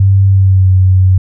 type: tone with pitch glide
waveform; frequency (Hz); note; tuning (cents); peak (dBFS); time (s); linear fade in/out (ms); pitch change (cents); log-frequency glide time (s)
sine; 97.4 to 93.43; G2 to F#2; -11 to +17; -4; 0-1.18; 5; -72; 0.27-0.71
effects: none